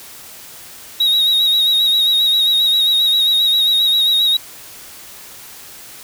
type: tone with vibrato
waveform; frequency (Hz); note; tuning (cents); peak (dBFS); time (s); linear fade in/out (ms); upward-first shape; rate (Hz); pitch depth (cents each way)
triangle; 3797; A#7; +31; -10; 1-4.37; 5; sine; 7.5; 43
effects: white hiss -37 dBFS RMS until 6.03 s